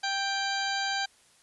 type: harmonic tone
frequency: 787 Hz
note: G5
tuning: 7 cents sharp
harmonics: 1 / 2 / 3 / 4 / 5 / 6 / 8 / 9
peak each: -32 / -32 / -40 / -38 / -37 / -36 / -44 / -46 dBFS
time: 0.03-1.06 s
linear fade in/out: 10 ms
effects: white hiss -61 dBFS RMS until 1.42 s + resampled to 24000 Hz